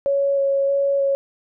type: tone with vibrato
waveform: sine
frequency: 554.4 Hz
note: C#5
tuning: in tune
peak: -16 dBFS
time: 0.06-1.15 s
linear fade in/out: 0 ms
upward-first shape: square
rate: 1.6 Hz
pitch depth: 9 cents each way
effects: none